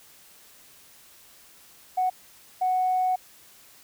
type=tone bursts at uneven times; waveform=sine; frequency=740 Hz; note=F#5; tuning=in tune; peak=-20 dBFS; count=2; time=1.97-2.1 / 2.61-3.16 s; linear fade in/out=10 ms; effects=tanh soft clip ceiling -16 dBFS + white hiss -53 dBFS RMS until 3.83 s